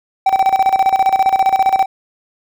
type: tone with tremolo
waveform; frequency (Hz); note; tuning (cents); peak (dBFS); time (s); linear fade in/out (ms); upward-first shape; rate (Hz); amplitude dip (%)
triangle; 771; G5; -29; -6; 0.26-1.86; 5; square; 15; 75
effects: none